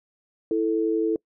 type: tone pair together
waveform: sine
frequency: 328.8 / 440 Hz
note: E4 / A4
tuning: -4 / 0 cents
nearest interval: perfect fourth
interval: 504 cents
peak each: -23 / -23 dBFS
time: 0.51-1.16 s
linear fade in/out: 2 ms
effects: noise-tail reverb RT60 0.1 s tail -25 dB re dry